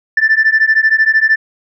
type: beating tone pair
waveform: sine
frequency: 1760 / 1773 Hz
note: A6 / A6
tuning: 0 / +13 cents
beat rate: 13 Hz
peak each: -10 dBFS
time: 0.17-1.36 s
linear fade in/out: 5 ms
effects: tanh soft clip ceiling -3 dBFS